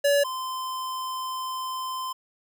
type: tone pair in turn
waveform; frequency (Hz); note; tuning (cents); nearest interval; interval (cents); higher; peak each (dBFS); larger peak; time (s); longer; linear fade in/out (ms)
square; 570 / 1033.4; C#5 / C6; +48 / -22; minor seventh; 1030; second; -19 / -30; first; 0.04-0.24 / 0.24-2.13; second; 10
effects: none